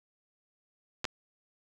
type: clicks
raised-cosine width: 0.2 ms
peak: -14 dBFS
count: 2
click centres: 1.044 / 1.052 s
effects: none